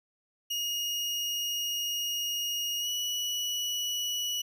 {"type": "tone with pitch glide", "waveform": "30% pulse", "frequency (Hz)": [2867, 2937], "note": ["F7", "F#7"], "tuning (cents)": [45, -13], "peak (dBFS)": -27, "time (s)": [0.5, 4.42], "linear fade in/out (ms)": 10, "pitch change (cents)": 42, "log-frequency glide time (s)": [2.8, 2.88], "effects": []}